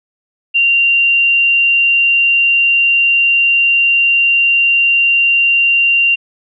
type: tone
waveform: sine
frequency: 2770 Hz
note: F7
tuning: 15 cents flat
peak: -8 dBFS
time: 0.54-6.16 s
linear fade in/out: 20 ms
effects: none